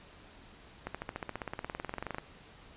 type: accelerating click train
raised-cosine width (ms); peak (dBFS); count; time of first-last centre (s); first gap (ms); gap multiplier
0.5; -21; 25; 0.87-2.184; 76; 0.97
effects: pink hiss -55 dBFS RMS until 2.76 s + resampled to 8000 Hz